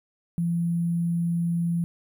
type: tone with sample-and-hold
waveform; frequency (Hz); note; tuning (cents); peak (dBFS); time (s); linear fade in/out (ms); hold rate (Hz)
sine; 170.2; F3; -44; -22; 0.38-1.84; 0; 11025
effects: none